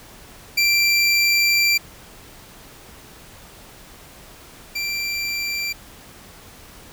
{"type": "tone pair in turn", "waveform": "25% pulse", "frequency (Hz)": [2356, 2356], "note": ["D7", "D7"], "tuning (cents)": [5, 5], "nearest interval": "unison", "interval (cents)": 0, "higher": "neither", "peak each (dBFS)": [-11, -19], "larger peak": "first", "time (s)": [[0.57, 1.78], [4.75, 5.73]], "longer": "first", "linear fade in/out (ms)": 10, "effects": ["pink hiss -44 dBFS RMS until 6.92 s"]}